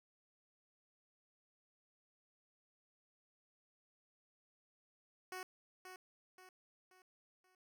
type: tone with echo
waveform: 10% pulse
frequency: 370 Hz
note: F#4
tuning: in tune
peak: -36 dBFS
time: 5.32-5.43 s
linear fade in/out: 2 ms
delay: 530 ms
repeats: 4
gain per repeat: -7 dB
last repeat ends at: 7.55 s
effects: none